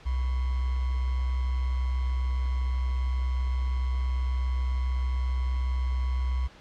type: tone with sample-and-hold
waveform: sine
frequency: 63.8 Hz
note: C2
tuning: 43 cents flat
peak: -24 dBFS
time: 0.05-6.48 s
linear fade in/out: 20 ms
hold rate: 1050 Hz
effects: pink hiss -51 dBFS RMS until 6.6 s + low-pass 4000 Hz 12 dB/octave